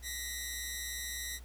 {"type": "tone pair together", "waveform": "10% pulse", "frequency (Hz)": [1887, 2007], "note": ["A#6", "B6"], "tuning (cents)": [21, 27], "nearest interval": "minor second", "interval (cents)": 106, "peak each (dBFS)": [-31, -32], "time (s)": [0.02, 1.4], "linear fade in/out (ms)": 50, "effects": ["added 60 Hz sine -47 dBFS peak until 1.44 s", "pink hiss -60 dBFS RMS until 1.44 s"]}